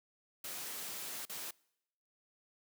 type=noise with dropouts; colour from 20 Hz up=white; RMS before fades=-43 dBFS; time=0.44-1.51 s; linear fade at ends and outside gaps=5 ms; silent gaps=1.254-1.295 s; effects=noise-tail reverb RT60 0.8 s tail -25 dB re dry + high-pass 150 Hz 12 dB/octave